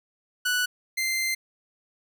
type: tone pair in turn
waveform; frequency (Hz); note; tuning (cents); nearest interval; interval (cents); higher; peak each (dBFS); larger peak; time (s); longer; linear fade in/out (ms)
sawtooth; 1480 / 2083; F#6 / C7; 0 / -8; tritone; 592; second; -19 / -21; first; 0.45-0.66 / 0.97-1.35; second; 10
effects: none